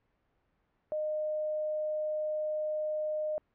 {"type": "tone", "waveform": "sine", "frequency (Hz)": 613, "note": "D#5", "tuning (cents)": -26, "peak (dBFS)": -30, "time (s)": [0.92, 3.38], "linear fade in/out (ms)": 0, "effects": ["pink hiss -75 dBFS RMS until 3.54 s", "low-pass 2000 Hz 12 dB/octave"]}